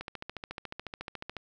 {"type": "click train", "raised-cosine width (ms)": 0.3, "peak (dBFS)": -22, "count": 20, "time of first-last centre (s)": [0.01, 1.367], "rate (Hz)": 14, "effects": []}